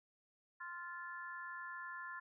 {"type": "harmonic tone", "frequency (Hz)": 348.2, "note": "F4", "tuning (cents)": -5, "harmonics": [3, 4, 5], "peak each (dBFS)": [-49, -50, -48], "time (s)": [0.6, 2.2], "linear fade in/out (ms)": 10, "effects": []}